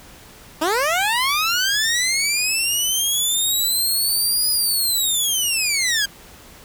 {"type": "linear two-way sweep", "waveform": "15% pulse", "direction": "up then down", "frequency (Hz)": [293.7, 4978, 1580], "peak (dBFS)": -11, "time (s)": [0.61, 6.06], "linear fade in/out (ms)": 10, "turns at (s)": 4.5, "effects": ["pink hiss -44 dBFS RMS until 6.64 s"]}